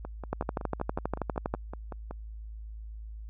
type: two click trains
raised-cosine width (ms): 1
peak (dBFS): -15 / -24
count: 16 / 12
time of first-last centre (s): 0.33-1.54 / 0.05-2.11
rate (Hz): 12.4 / 5.34
effects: added 54 Hz sine -39 dBFS peak until 3.29 s